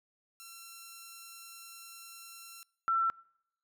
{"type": "tone pair in turn", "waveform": ["5% pulse", "sine"], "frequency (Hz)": [1355, 1343.3], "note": ["E6", "E6"], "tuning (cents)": [47, 32], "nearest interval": "unison", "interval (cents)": 15, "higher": "first", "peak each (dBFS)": [-36, -26], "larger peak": "second", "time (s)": [[0.4, 2.63], [2.88, 3.1]], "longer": "first", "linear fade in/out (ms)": 0, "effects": ["noise-tail reverb RT60 0.8 s tail -26 dB re dry"]}